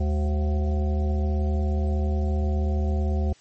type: harmonic tone with a mistuned harmonic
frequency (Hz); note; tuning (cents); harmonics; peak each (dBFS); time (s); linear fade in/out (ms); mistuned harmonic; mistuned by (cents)
75.3; D2; +44; 1 / 3 / 5 / 7 / 9 / 10; -21 / -31 / -35 / -38 / -40 / -41; 0-3.33; 5; 3; -150
effects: white hiss -56 dBFS RMS until 3.4 s + MP3 32 kbps